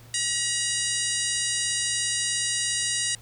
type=harmonic tone; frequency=957 Hz; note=A#5; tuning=45 cents sharp; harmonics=2 / 3 / 4 / 5 / 6 / 7 / 8 / 9 / 10; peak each=-33 / -33 / -33 / -33 / -33 / -33 / -33 / -33 / -33 dBFS; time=0.14-3.15 s; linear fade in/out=2 ms; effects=added 116 Hz sine -48 dBFS peak until 3.21 s + pink hiss -53 dBFS RMS until 3.21 s